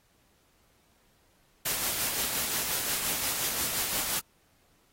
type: noise with tremolo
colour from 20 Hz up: white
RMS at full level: -29 dBFS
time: 1.65-4.2 s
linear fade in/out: 10 ms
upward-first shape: sine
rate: 5.7 Hz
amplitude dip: 35%
effects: pink hiss -67 dBFS RMS until 4.92 s + AAC 48 kbps